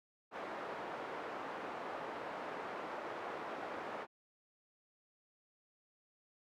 pink band-pass noise, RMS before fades -44 dBFS, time 0.31-4.07 s, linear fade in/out 50 ms, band 470 to 1300 Hz, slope 12 dB/octave, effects none

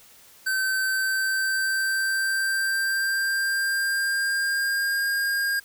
square tone with pitch glide, 1542 to 1614.9 Hz, G6 to G#6, -29 to -49 cents, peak -23 dBFS, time 0.46-5.6 s, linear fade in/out 10 ms, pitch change +80 cents, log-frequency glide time 0.85-5.08 s, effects white hiss -52 dBFS RMS until 5.64 s

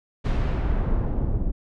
brown noise with low-pass filter sweep, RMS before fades -23 dBFS, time 0.24-1.52 s, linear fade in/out 20 ms, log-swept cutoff 4700 to 400 Hz, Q 0.71, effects none

